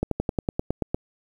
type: slowing click train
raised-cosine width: 2 ms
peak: -10 dBFS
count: 10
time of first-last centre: 0.03-0.945 s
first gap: 83 ms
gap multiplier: 1.05
effects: 8-bit